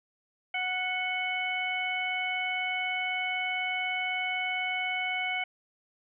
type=harmonic tone with a mistuned harmonic; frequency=737 Hz; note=F#5; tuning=7 cents flat; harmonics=1 / 2 / 3 / 4; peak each=-35 / -39 / -30 / -38 dBFS; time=0.54-5.44 s; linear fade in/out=5 ms; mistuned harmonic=4; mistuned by=+32 cents; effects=none